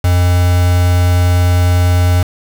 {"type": "tone with quantisation", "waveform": "triangle", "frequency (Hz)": 89, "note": "F2", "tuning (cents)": 33, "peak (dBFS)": -6, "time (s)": [0.04, 2.23], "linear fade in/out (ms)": 5, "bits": 3, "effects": []}